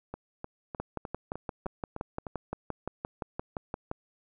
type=two click trains; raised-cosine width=1 ms; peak=-19 / -23 dBFS; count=19 / 8; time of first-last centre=0.8-3.914 / 0.14-2.268 s; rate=5.78 / 3.29 Hz; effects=none